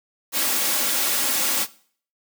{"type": "noise with comb filter", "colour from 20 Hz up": "white", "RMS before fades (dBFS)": -22, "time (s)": [0.32, 1.67], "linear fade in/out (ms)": 50, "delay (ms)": 3.6, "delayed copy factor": 0.5, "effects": ["noise-tail reverb RT60 0.5 s tail -19 dB re dry", "high-pass 200 Hz 12 dB/octave"]}